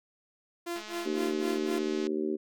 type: tone with tremolo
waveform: sawtooth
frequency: 343.9 Hz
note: F4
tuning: 27 cents flat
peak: -28 dBFS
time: 0.66-1.79 s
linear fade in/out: 10 ms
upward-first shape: sine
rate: 3.9 Hz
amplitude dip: 100%
type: click train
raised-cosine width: 0.2 ms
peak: -26 dBFS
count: 280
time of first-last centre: 0.76-2.07 s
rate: 213 Hz
type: harmonic tone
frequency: 76.7 Hz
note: D#2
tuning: 24 cents flat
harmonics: 3 / 4 / 5 / 6 / 7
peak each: -35 / -33 / -31 / -44 / -45 dBFS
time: 1.05-2.37 s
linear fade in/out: 20 ms
effects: none